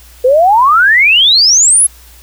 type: exponential sweep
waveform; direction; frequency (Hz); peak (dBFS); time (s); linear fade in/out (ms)
sine; up; 484.1 to 11175; -4; 0.24-1.87; 10
effects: added 60 Hz sine -38 dBFS peak until 2.22 s + white hiss -41 dBFS RMS until 2.22 s